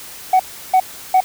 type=tone bursts; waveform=sine; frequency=748 Hz; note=F#5; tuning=19 cents sharp; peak=-6 dBFS; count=3; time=0.33-1.205 s; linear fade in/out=5 ms; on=65 ms; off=340 ms; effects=tanh soft clip ceiling -7 dBFS + white hiss -35 dBFS RMS until 1.24 s